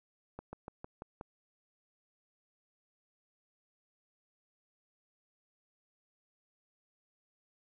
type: slowing click train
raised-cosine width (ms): 1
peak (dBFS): -29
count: 6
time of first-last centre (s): 0.39-1.211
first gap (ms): 140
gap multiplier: 1.08
effects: none